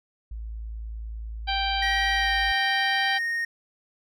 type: tone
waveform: sine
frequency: 55 Hz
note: A1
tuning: in tune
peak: -32 dBFS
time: 0.31-2.52 s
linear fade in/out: 5 ms
type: harmonic tone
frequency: 784 Hz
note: G5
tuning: in tune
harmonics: 1 / 2 / 3 / 4 / 5 / 6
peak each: -27 / -32 / -33 / -30 / -34 / -35 dBFS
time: 1.47-3.19 s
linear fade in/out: 20 ms
type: tone with pitch glide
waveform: triangle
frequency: 1900 to 1854.5 Hz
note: A#6 to A#6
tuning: +33 to -9 cents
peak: -23 dBFS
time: 1.82-3.45 s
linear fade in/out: 5 ms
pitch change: -42 cents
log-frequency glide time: 2.14-2.31 s
effects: none